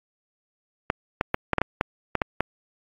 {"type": "clicks", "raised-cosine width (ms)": 0.5, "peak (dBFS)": -6, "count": 10, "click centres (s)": [0.901, 1.211, 1.344, 1.533, 1.583, 1.616, 1.811, 2.153, 2.218, 2.406], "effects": ["AAC 32 kbps"]}